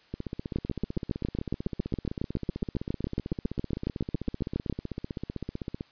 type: two click trains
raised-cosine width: 3 ms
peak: -15 / -20 dBFS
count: 31 / 90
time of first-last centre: 0.56-4.698 / 0.14-5.809 s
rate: 7.25 / 15.7 Hz
effects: white hiss -60 dBFS RMS until 5.91 s + resampled to 11025 Hz